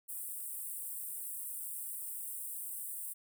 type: high-pass noise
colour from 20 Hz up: pink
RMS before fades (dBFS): -42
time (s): 0.08-3.14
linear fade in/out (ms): 20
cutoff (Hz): 8200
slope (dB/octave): 96
effects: none